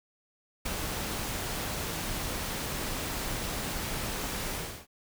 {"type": "noise with ADSR envelope", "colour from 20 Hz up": "pink", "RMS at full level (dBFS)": -31, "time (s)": [0.65, 4.87], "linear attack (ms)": 12, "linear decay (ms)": 10, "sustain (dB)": -3, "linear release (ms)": 320, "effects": []}